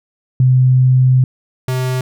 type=tone pair in turn; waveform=sine / square; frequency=128.5 / 128.5 Hz; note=C3 / C3; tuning=-31 / -31 cents; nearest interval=unison; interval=0 cents; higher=neither; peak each=-7 / -16 dBFS; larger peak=first; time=0.4-1.24 / 1.68-2.01 s; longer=first; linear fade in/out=2 ms; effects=none